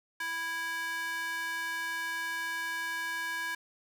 square tone with high-pass filter, 329.6 Hz, E4, in tune, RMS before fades -35 dBFS, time 0.2-3.55 s, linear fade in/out 5 ms, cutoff 1400 Hz, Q 7.8, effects none

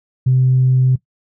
sine tone, 129 Hz, C3, 24 cents flat, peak -9 dBFS, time 0.26-0.96 s, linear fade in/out 10 ms, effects noise-tail reverb RT60 0.1 s tail -17 dB re dry + tanh soft clip ceiling -5 dBFS

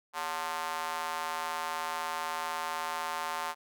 square tone with high-pass filter, 81 Hz, E2, 30 cents flat, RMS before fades -35 dBFS, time 0.13-3.55 s, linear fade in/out 50 ms, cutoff 940 Hz, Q 2.6, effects none

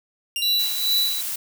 sawtooth tone with exponential decay, 2794 Hz, F7, in tune, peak -19 dBFS, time 0.36-0.96 s, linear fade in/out 1 ms, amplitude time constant 130 ms
square tone with tremolo, 3951 Hz, B7, in tune, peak -18 dBFS, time 0.42-1.21 s, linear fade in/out 2 ms, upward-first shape sine, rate 2.3 Hz, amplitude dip 70%
blue noise, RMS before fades -28 dBFS, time 0.59-1.36 s, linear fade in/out 5 ms
effects none

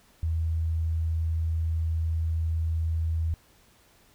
sine tone, 81.2 Hz, E2, 26 cents flat, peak -24 dBFS, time 0.23-3.34 s, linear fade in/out 0 ms, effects pink hiss -60 dBFS RMS until 4.14 s

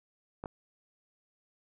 clicks, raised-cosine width 1 ms, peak -25 dBFS, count 2, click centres 0.439 / 0.458 s, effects none

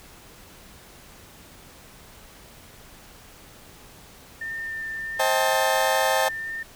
sine tone with vibrato, 1800 Hz, A6, 39 cents sharp, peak -29 dBFS, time 4.41-6.63 s, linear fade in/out 5 ms, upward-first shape triangle, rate 1.5 Hz, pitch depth 12 cents each way
35% pulse chord, A half-diminished seventh, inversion first, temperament just, 528 / 633.6 / 792 / 880 Hz, C5 / Eb5 / G5 / A5, +16 / +31 / +18 / 0 cents, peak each -24 dBFS, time 5.19-6.29 s, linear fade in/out 10 ms
effects pink hiss -48 dBFS RMS until 6.75 s

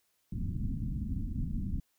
pink low-pass noise, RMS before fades -34 dBFS, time 0.32-1.8 s, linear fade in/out 5 ms, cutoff 260 Hz, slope 48 dB/octave, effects white hiss -75 dBFS RMS until 1.98 s

